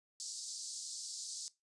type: band-pass noise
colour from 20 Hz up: pink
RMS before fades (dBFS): -45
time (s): 0.2-1.48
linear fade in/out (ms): 0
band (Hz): 4400 to 8600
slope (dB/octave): 48
effects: noise-tail reverb RT60 0.2 s tail -18 dB re dry + resampled to 24000 Hz